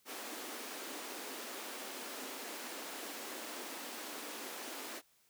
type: high-pass noise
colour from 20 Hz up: pink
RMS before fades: -45 dBFS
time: 0.05-5.02 s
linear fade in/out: 50 ms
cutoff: 240 Hz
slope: 48 dB/octave
effects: white hiss -71 dBFS RMS until 5.29 s